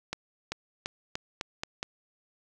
accelerating click train, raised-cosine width 0.2 ms, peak -15 dBFS, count 7, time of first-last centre 0.13-1.829 s, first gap 390 ms, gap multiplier 0.87, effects none

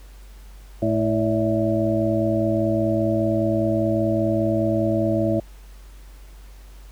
harmonic tone with a mistuned harmonic, 109.2 Hz, A2, 13 cents flat, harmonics 1 / 2 / 3 / 5 / 6, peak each -25 / -25 / -23 / -25 / -25 dBFS, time 0.82-5.4 s, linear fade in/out 5 ms, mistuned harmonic 5, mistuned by +75 cents, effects added 48 Hz sine -40 dBFS peak until 6.91 s + pink hiss -53 dBFS RMS until 6.91 s

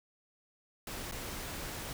pink noise with dropouts, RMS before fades -41 dBFS, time 0.87-1.93 s, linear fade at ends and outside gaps 2 ms, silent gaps 1.113-1.121 s, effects none

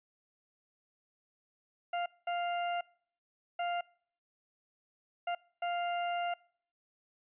40% pulse tone bursts at uneven times, 698.5 Hz, F5, in tune, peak -31 dBFS, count 5, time 1.93-2.06 / 2.27-2.81 / 3.59-3.81 / 5.27-5.35 / 5.62-6.34 s, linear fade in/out 5 ms, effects noise-tail reverb RT60 0.6 s tail -25 dB re dry + resampled to 8000 Hz

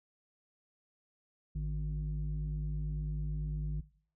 sine tone pair together, 53.5 / 151.5 Hz, A1 / D#3, -48 / -46 cents, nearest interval octave + tritone, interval 1802 cents, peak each -33 / -35 dBFS, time 1.55-3.81 s, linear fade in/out 10 ms, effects noise-tail reverb RT60 0.5 s tail -19 dB re dry + tanh soft clip ceiling -29 dBFS

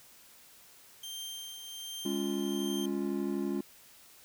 sawtooth tone with tremolo, 3160 Hz, G7, 13 cents sharp, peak -35 dBFS, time 1.03-2.86 s, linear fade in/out 5 ms, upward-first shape triangle, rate 1.3 Hz, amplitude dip 50%
triangle chord, Db major, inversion second, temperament equal with one note detuned, 205.1 / 277.2 / 349.2 Hz, Ab3 / Db4 / F4, -21 / 0 / 0 cents, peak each -33 dBFS, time 2.05-3.61 s, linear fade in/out 5 ms
effects white hiss -57 dBFS RMS until 4.24 s

